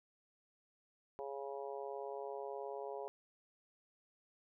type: harmonic tone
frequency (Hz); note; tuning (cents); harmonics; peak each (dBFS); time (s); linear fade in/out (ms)
138.59; C#3; 0; 3 / 4 / 5 / 6 / 7; -45 / -47 / -49 / -51 / -52; 1.19-3.08; 0
effects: none